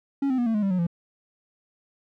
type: tone with pitch steps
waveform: triangle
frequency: 277.2 / 258.6 / 241.3 / 225.2 / 210.1 / 196.01 / 182.88 / 170.64 Hz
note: C#4 / C4 / B3 / A3 / G#3 / G3 / F#3 / F3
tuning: 0 / -20 / -40 / +40 / +20 / 0 / -20 / -40 cents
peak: -19 dBFS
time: 0.22-0.868 s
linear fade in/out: 5 ms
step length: 81 ms
effects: none